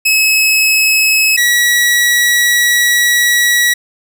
sawtooth tone pair in turn, 2576 / 1929.8 Hz, E7 / B6, -41 / -41 cents, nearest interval perfect fourth, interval 500 cents, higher first, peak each -5 dBFS, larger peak neither, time 0.05-1.37 / 1.37-3.74 s, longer second, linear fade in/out 10 ms, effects none

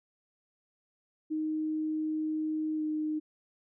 sine tone with pitch glide, 311.1 to 307.7 Hz, D#4 to D#4, 0 to -19 cents, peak -29 dBFS, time 1.3-3.2 s, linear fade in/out 20 ms, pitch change -19 cents, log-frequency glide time 2.76-2.82 s, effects none

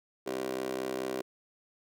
15% pulse tone with high-pass filter, 64.6 Hz, C2, 21 cents flat, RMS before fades -35 dBFS, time 0.26-1.22 s, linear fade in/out 10 ms, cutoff 400 Hz, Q 9.4, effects none

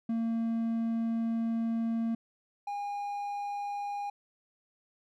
triangle tone pair in turn, 228.3 / 813.6 Hz, A#3 / G#5, -36 / -36 cents, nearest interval octave + minor seventh, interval 2200 cents, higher second, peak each -26 / -31 dBFS, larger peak first, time 0.09-2.15 / 2.67-4.1 s, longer first, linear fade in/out 5 ms, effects none

